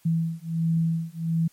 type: beating tone pair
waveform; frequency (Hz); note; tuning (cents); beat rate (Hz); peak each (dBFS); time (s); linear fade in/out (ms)
sine; 163.7 / 165.1; E3 / E3; -12 / +3; 1.4; -25; 0.05-1.48; 10
effects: white hiss -60 dBFS RMS until 1.52 s + MP3 64 kbps